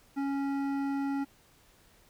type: tone with hard clipping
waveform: sine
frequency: 277.2 Hz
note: C#4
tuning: in tune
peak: -31 dBFS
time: 0.16-1.25 s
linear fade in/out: 20 ms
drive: 12 dB
effects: pink hiss -62 dBFS RMS until 2.09 s